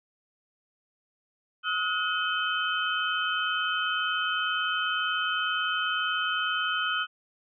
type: tone cluster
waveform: sine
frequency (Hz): 1275 / 1453 / 2553 / 3070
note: D#6 / F#6 / D#7 / G7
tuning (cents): +42 / -32 / +44 / -37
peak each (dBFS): -31 / -29 / -36 / -31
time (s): 1.63-7.07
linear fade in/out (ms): 50
effects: none